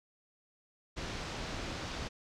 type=low-pass noise; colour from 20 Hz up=pink; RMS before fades=-40 dBFS; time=0.96-2.09 s; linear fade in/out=20 ms; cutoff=6000 Hz; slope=24 dB/octave; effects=none